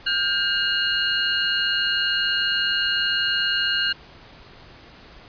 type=tone cluster; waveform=sine; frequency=1423 / 1583 / 2848 / 4126 / 4327 Hz; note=F6 / G6 / F7 / C8 / C#8; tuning=+32 / +17 / +33 / -25 / -43 cents; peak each=-31 / -24 / -23 / -29 / -30 dBFS; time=0.06-3.93 s; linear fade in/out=10 ms; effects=pink hiss -46 dBFS RMS until 5.28 s + resampled to 11025 Hz